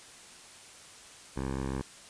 10% pulse tone with low-pass filter, 66.8 Hz, C2, 36 cents sharp, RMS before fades -34 dBFS, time 1.36-1.82 s, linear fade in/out 10 ms, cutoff 1600 Hz, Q 0.77, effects white hiss -51 dBFS RMS until 2.09 s + resampled to 22050 Hz

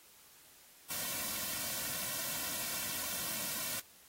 white noise with comb filter, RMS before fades -38 dBFS, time 0.9-3.8 s, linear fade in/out 5 ms, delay 2.4 ms, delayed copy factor -0.7, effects white hiss -60 dBFS RMS until 4.08 s + AAC 48 kbps

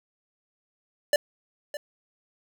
square tone with echo, 587.3 Hz, D5, in tune, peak -18 dBFS, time 1.13-1.16 s, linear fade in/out 2 ms, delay 610 ms, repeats 1, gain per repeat -14 dB, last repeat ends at 1.77 s, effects none

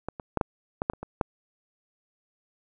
clicks, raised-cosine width 1 ms, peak -17 / -22 / -10 / -9 / -13 / -9 / -28 / -22 / -9 dBFS, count 9, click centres 0.086 / 0.198 / 0.373 / 0.412 / 0.819 / 0.899 / 0.935 / 1.03 / 1.212 s, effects none

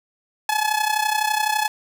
sawtooth tone with amplitude modulation, 855 Hz, A5, 50 cents flat, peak -12 dBFS, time 0.49-1.68 s, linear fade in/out 2 ms, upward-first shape sine, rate 31.9 Hz, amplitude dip 75%, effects none

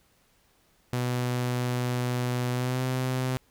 sawtooth tone with pitch glide, 123.9 to 128.49 Hz, B2 to C3, +6 to -31 cents, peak -22 dBFS, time 0.93-3.37 s, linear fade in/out 0 ms, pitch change +63 cents, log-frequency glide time 2.52-2.82 s, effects pink hiss -65 dBFS RMS until 3.5 s

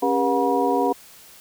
sine tone cluster, 275.2 / 401.5 / 482.7 / 725 / 962 Hz, C#4 / G4 / B4 / F#5 / B5, -12 / +41 / -40 / -35 / -46 cents, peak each -24 dBFS, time 0.02-0.93 s, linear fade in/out 10 ms, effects white hiss -47 dBFS RMS until 1.4 s

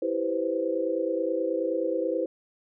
sine chord, C major seventh, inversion first, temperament equal, 329.6 / 392 / 493.9 / 523.3 Hz, E4 / G4 / B4 / C5, 0 / 0 / 0 / 0 cents, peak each -30 / -33 / -30 / -29 dBFS, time 0.02-2.26 s, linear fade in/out 5 ms, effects none

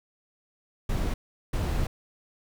brown noise bursts at uneven times, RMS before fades -27 dBFS, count 2, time 0.89-1.14 / 1.53-1.87 s, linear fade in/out 5 ms, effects none

